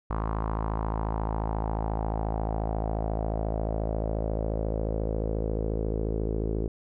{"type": "tone with low-pass filter sweep", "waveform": "sawtooth", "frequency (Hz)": 54.2, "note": "A1", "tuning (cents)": -25, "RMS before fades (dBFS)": -29, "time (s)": [0.1, 6.68], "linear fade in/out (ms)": 5, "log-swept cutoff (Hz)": [1100, 410], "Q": 3.7, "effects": []}